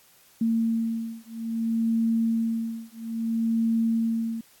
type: beating tone pair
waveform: sine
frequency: 227 / 227.6 Hz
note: A#3 / A#3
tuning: -46 / -41 cents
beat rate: 0.6 Hz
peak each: -26 dBFS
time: 0.41-4.41 s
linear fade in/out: 5 ms
effects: white hiss -57 dBFS RMS until 4.6 s + AAC 64 kbps